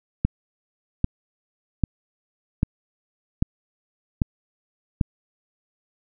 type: click train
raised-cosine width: 5 ms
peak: -6 dBFS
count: 7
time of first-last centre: 0.25-5.012 s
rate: 1.26 Hz
effects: none